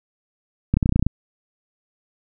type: clicks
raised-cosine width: 5 ms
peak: -5 dBFS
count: 10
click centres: 0.74 / 0.77 / 0.828 / 0.859 / 0.893 / 0.924 / 0.96 / 0.995 / 1.026 / 1.066 s
effects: none